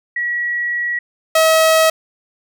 sine / sawtooth tone pair in turn, 1923 / 641 Hz, B6 / E5, -47 / -49 cents, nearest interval octave + perfect fifth, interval 1902 cents, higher first, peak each -17 / -6 dBFS, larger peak second, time 0.16-0.99 / 1.35-1.9 s, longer first, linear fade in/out 5 ms, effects none

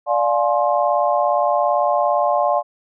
sine chord, D half-diminished seventh, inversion none, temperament just, 587.3 / 704.8 / 845.8 / 1057.2 Hz, D5 / F5 / Ab5 / C6, 0 / +16 / +31 / +18 cents, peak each -19 / -19 / -22 / -22 dBFS, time 0.06-2.63 s, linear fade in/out 50 ms, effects none

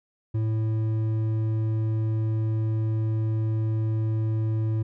triangle tone with hard clipping, 110 Hz, A2, in tune, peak -24 dBFS, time 0.34-4.83 s, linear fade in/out 10 ms, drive 10 dB, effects none

